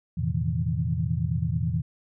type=tone cluster; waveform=sine; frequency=84.6 / 112.4 / 128.2 / 156.9 / 166.3 Hz; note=E2 / A2 / C3 / D#3 / E3; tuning=+45 / +37 / -35 / +15 / +16 cents; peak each=-30 dBFS; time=0.17-1.82 s; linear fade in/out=10 ms; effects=none